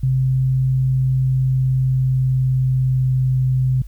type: tone with pitch glide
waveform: sine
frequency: 130.81 to 129.46 Hz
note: C3 to C3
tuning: 0 to -18 cents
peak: -14 dBFS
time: 0.03-3.82 s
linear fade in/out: 5 ms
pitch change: -18 cents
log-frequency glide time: 1.19-3.13 s
effects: added 50 Hz sine -31 dBFS peak until 3.87 s + white hiss -58 dBFS RMS until 3.87 s